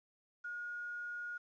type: tone with quantisation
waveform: sine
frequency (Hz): 1437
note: F6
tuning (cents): +49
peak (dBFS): -40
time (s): 0.44-1.38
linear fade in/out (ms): 10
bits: 11
effects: resampled to 16000 Hz